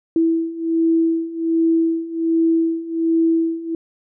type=beating tone pair; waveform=sine; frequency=327.7 / 329 Hz; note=E4 / E4; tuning=-10 / -3 cents; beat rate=1.3 Hz; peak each=-20 / -17 dBFS; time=0.16-3.75 s; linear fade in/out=2 ms; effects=none